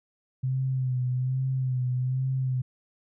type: tone with vibrato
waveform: sine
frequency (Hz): 128.8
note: C3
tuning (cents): -27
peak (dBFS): -24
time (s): 0.43-2.62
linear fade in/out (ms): 10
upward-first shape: sine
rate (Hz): 1.2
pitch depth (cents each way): 43
effects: none